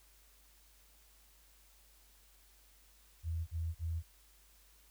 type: tone bursts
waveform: sine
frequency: 82.41 Hz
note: E2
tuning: in tune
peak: -34 dBFS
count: 3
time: 3.23-4.028 s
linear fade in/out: 50 ms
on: 240 ms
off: 39 ms
effects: added 50 Hz sine -65 dBFS peak until 4.9 s + white hiss -66 dBFS RMS until 4.9 s